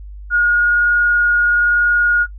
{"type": "tone with frequency modulation", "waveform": "sine", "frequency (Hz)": 1436, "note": "F6", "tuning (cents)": 48, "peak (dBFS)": -10, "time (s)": [0.3, 2.27], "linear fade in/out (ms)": 50, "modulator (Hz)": 21.1, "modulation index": 0.32, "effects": ["noise-tail reverb RT60 0.1 s tail -23 dB re dry", "added 50 Hz sine -30 dBFS peak until 2.38 s"]}